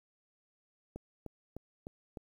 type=click train; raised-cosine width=2 ms; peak=-29 dBFS; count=5; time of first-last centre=0.96-2.172 s; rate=3.3 Hz; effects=10-bit